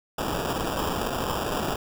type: noise with sample-and-hold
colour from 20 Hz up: white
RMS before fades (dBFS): -28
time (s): 0.18-1.76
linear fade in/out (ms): 5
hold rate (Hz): 2100
effects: none